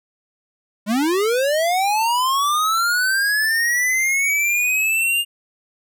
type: linear sweep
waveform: square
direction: up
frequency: 196 to 2833 Hz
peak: -17 dBFS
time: 0.86-5.25 s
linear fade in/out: 50 ms
effects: none